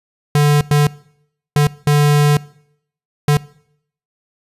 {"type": "tone bursts at uneven times", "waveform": "square", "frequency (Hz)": 146.83, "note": "D3", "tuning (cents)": 0, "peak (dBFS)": -10, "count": 5, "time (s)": [[0.35, 0.61], [0.71, 0.87], [1.56, 1.67], [1.87, 2.37], [3.28, 3.37]], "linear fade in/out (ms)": 2, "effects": ["noise-tail reverb RT60 0.7 s tail -22 dB re dry", "resampled to 32000 Hz"]}